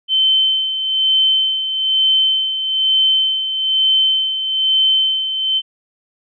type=tone with tremolo; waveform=sine; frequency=3081 Hz; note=G7; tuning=31 cents flat; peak=-10 dBFS; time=0.08-5.62 s; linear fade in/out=50 ms; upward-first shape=sine; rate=1.1 Hz; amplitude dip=60%; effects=none